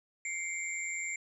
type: tone cluster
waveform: sine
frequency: 2111 / 2281 / 7310 Hz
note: C7 / C#7 / A#8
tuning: +15 / +49 / -35 cents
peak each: -37 / -40 / -39 dBFS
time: 0.25-1.16 s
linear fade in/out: 2 ms
effects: none